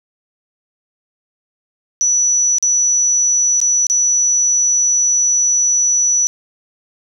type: tone with dropouts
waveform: sine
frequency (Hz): 5920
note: F#8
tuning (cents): 0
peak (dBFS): -11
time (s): 2.01-6.27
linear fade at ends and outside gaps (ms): 0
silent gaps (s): 2.584-2.626 / 3.602-3.615 / 3.868-3.899
effects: none